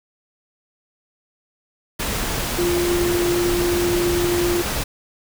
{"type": "tone in noise", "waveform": "sine", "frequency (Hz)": 349.2, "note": "F4", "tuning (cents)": 0, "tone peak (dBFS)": -18, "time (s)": [2.58, 4.62], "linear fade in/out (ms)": 10, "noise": "pink", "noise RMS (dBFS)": -24, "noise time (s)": [1.99, 4.84], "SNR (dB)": 3, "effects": []}